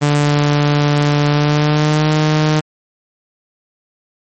sawtooth tone with pitch glide, 146.3 to 153.66 Hz, D3 to D#3, -6 to -21 cents, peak -7 dBFS, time 0.01-2.61 s, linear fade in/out 20 ms, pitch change +85 cents, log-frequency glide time 1.28-2.09 s, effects MP3 32 kbps

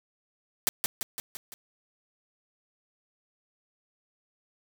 white noise with echo, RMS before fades -24 dBFS, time 0.67-0.69 s, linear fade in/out 0 ms, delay 170 ms, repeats 5, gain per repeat -4 dB, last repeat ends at 1.54 s, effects none

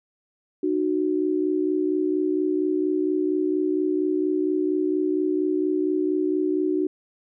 sine tone pair together, 305.7 / 370 Hz, D#4 / F#4, -30 / 0 cents, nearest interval minor third, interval 330 cents, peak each -23 / -23 dBFS, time 0.63-6.87 s, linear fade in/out 5 ms, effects none

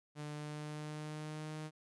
sawtooth tone with pitch glide, 149.2 to 154.64 Hz, D3 to D#3, +28 to -10 cents, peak -38 dBFS, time 0.15-1.71 s, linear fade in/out 50 ms, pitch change +62 cents, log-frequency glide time 0.32-1.55 s, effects resampled to 24000 Hz

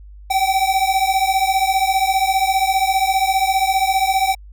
square beating tone pair, 762 / 777 Hz, G5 / G5, -49 / -16 cents, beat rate 15 Hz, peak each -18 dBFS, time 0.3-4.35 s, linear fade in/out 10 ms, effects added 50 Hz sine -36 dBFS peak until 4.52 s + MP3 96 kbps

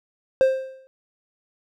triangle tone with exponential decay, 527 Hz, C5, 12 cents sharp, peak -9 dBFS, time 0.41-0.87 s, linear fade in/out 0 ms, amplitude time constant 98 ms, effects none

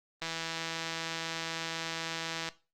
click train, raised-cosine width 0.2 ms, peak -18 dBFS, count 373, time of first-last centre 0.22-2.488 s, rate 164 Hz, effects noise-tail reverb RT60 0.3 s tail -18 dB re dry + Opus 32 kbps

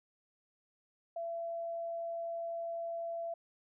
sine tone, 673 Hz, E5, 36 cents sharp, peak -36 dBFS, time 1.16-3.34 s, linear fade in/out 5 ms, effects none

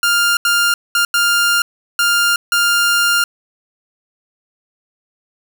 sawtooth tone bursts at uneven times, 1400 Hz, F6, 4 cents sharp, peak -8 dBFS, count 6, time 0.03-0.37 / 0.45-0.74 / 0.95-1.05 / 1.14-1.62 / 1.99-2.36 / 2.52-3.24 s, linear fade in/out 2 ms, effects none

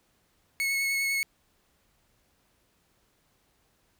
40% pulse tone with vibrato, 2195 Hz, C#7, 18 cents flat, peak -25 dBFS, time 0.6-1.23 s, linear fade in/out 0 ms, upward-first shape sine, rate 10 Hz, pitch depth 13 cents each way, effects pink hiss -69 dBFS RMS until 3.99 s

